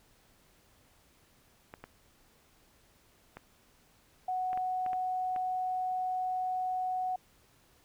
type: clicks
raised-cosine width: 0.5 ms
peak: -29 dBFS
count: 8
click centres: 1.739 / 1.84 / 3.37 / 4.531 / 4.575 / 4.863 / 4.932 / 5.362 s
type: tone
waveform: sine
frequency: 740 Hz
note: F#5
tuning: in tune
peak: -30 dBFS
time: 4.28-7.16 s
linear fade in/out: 5 ms
effects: pink hiss -65 dBFS RMS until 7.84 s